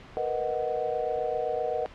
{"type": "chord", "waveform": "sine", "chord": "B major seventh", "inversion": "third", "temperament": "equal", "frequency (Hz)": [466.2, 493.9, 622.3, 740], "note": ["A#4", "B4", "D#5", "F#5"], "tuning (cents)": [0, 0, 0, 0], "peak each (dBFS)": -32, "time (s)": [0.17, 1.86], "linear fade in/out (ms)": 0, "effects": ["pink hiss -48 dBFS RMS until 1.94 s", "low-pass 3000 Hz 12 dB/octave"]}